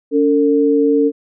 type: tone pair together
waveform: sine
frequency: 284.4 / 451.5 Hz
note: C#4 / A4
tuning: +45 / +45 cents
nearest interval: minor sixth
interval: 800 cents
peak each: -13 dBFS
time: 0.11-1.12 s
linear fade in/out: 50 ms
effects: none